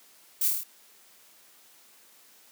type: noise with echo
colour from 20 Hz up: violet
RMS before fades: -26 dBFS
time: 0.41-0.48 s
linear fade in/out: 5 ms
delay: 26 ms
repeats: 6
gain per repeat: -2 dB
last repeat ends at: 0.636 s
effects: white hiss -57 dBFS RMS until 2.51 s + high-pass 200 Hz 12 dB/octave